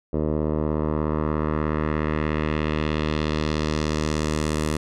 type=tone with low-pass filter sweep; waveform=10% pulse; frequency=76.8 Hz; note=D#2; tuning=22 cents flat; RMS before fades=-24 dBFS; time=0.13-4.77 s; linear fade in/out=5 ms; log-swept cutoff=580 to 9900 Hz; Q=1.4; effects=none